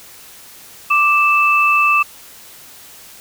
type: tone pair together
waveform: sine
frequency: 1176.3 / 2637 Hz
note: D6 / E7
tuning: +2 / 0 cents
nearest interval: octave + major second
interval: 1398 cents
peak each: -13 dBFS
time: 0.9-2.03 s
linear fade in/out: 10 ms
effects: white hiss -40 dBFS RMS until 3.2 s